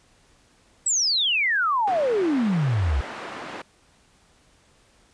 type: exponential sweep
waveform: sine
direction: down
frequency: 8060 to 61.74 Hz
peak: -19 dBFS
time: 0.86-3.01 s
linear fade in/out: 5 ms
type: band-pass noise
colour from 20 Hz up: white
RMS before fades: -36 dBFS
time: 1.87-3.62 s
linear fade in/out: 5 ms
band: 200 to 1500 Hz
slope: 12 dB/octave
effects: pink hiss -59 dBFS RMS until 5.13 s + resampled to 22050 Hz